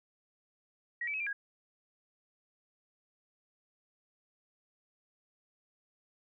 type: tone with pitch steps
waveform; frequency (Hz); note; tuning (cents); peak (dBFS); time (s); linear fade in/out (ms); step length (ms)
sine; 1906 / 2309 / 2561 / 2375 / 1641; A#6 / D7 / D#7 / D7 / G#6; +38 / -30 / +49 / +19 / -21; -33; 1.01-1.33; 5; 64
effects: none